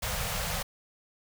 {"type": "band-stop noise", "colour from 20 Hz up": "pink", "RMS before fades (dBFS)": -32, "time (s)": [0.02, 0.63], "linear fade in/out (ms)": 10, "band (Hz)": [200, 460], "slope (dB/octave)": 96, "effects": []}